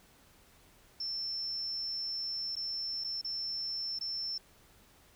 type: tone with dropouts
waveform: sine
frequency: 5360 Hz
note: E8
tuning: 28 cents sharp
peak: -34 dBFS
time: 1-4.38 s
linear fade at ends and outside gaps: 5 ms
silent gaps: 2.555-2.565 / 3.04-3.044 / 3.214-3.245 / 3.989-4.009 s
effects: pink hiss -62 dBFS RMS until 5.15 s